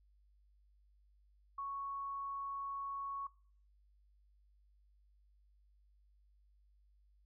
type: tone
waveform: sine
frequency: 1108.7 Hz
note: C#6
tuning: in tune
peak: -39 dBFS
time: 1.58-3.27 s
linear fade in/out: 5 ms
effects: noise-tail reverb RT60 0.5 s tail -22 dB re dry + added 50 Hz sine -66 dBFS peak until 7.25 s